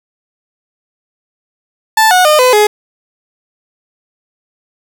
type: tone with pitch steps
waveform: 30% pulse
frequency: 880 / 731.5 / 608 / 505.4 / 420.1 Hz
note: A5 / F#5 / D#5 / B4 / G#4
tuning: 0 / -20 / -40 / +40 / +20 cents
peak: -3 dBFS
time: 1.97-2.67 s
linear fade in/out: 5 ms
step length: 140 ms
effects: none